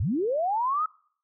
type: linear sweep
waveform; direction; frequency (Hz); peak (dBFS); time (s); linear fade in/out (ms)
sine; up; 69.3 to 1300; -23; 0-0.86; 5
effects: noise-tail reverb RT60 0.6 s tail -25 dB re dry